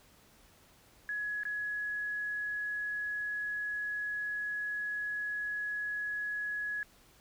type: tone with dropouts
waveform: sine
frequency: 1682 Hz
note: G#6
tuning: 22 cents sharp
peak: -33 dBFS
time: 1.09-6.83 s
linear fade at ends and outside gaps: 1 ms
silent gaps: 1.434-1.452 s
effects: pink hiss -62 dBFS RMS until 7.2 s